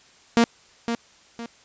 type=tone with echo; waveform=sawtooth; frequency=233.1 Hz; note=A#3; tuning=in tune; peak=-10 dBFS; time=0.37-0.44 s; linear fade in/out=0 ms; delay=510 ms; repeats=2; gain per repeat=-9 dB; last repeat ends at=1.46 s; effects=white hiss -54 dBFS RMS until 1.64 s + resampled to 16000 Hz